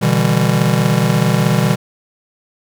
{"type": "chord", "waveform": "square", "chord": "E minor seventh", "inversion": "second", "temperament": "just", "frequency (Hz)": [123.61, 148.33, 164.81, 197.78], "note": ["B2", "D3", "E3", "G3"], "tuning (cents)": [2, 18, 0, 16], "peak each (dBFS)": -18, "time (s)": [0.01, 1.76], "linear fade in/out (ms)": 20, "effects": []}